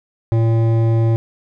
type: tone with hard clipping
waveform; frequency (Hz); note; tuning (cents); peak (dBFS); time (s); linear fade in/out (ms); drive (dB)
sine; 113.8; A#2; -41; -14; 0.32-1.16; 0; 12
effects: none